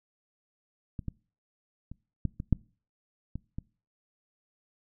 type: clicks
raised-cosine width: 5 ms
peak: -23 / -21 / -29 / -16 / -22 / -10 / -23 / -23 dBFS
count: 8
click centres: 0.992 / 1.083 / 1.916 / 2.253 / 2.401 / 2.527 / 3.356 / 3.585 s
effects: noise-tail reverb RT60 0.4 s tail -24 dB re dry